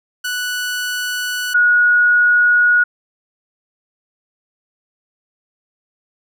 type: tone pair in turn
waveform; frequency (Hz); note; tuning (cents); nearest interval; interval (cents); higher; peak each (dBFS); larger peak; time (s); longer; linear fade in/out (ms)
sawtooth / sine; 1480 / 1452.9; F#6 / F#6; 0 / -32; unison; 32; first; -16 / -9; second; 0.24-1.54 / 1.54-2.84; neither; 10
effects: none